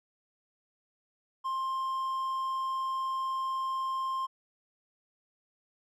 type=tone; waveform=triangle; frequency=1056 Hz; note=C6; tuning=16 cents sharp; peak=-28 dBFS; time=1.44-4.27 s; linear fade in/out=20 ms; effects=none